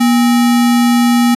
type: tone with sample-and-hold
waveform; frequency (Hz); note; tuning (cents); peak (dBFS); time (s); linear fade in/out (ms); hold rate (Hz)
sine; 240; B3; -49; -7; 0-1.35; 10; 1050
effects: resampled to 32000 Hz